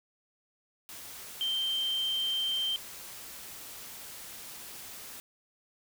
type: tone in noise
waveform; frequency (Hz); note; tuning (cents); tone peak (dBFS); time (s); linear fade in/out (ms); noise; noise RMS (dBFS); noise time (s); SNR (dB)
sine; 3136; G7; 0; -28; 1.41-2.76; 0; white; -45; 0.89-5.2; +14
effects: none